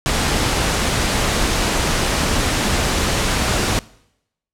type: noise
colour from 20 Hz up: pink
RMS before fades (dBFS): -18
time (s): 0.06-3.79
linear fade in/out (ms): 0
effects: noise-tail reverb RT60 0.8 s tail -22 dB re dry + low-pass 9000 Hz 12 dB/octave